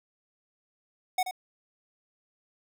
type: tone with echo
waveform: square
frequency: 740 Hz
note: F#5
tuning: in tune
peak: -24 dBFS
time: 1.18-1.23 s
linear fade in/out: 5 ms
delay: 81 ms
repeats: 1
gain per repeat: -9 dB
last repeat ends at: 1.311 s
effects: none